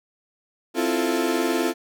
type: chord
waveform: 35% pulse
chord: F major seventh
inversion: second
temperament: equal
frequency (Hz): 261.6 / 329.6 / 349.2 / 440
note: C4 / E4 / F4 / A4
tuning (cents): 0 / 0 / 0 / 0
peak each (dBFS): -25 / -24 / -24 / -26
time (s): 0.74-1.74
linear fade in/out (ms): 50
effects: none